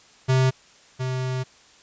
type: tone pair in turn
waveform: square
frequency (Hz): 130.4 / 128.98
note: C3 / C3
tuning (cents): -5 / -24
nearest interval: unison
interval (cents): 19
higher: first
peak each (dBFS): -17 / -25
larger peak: first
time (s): 0.28-0.51 / 0.99-1.44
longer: second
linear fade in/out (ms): 20
effects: white hiss -53 dBFS RMS until 1.82 s + resampled to 16000 Hz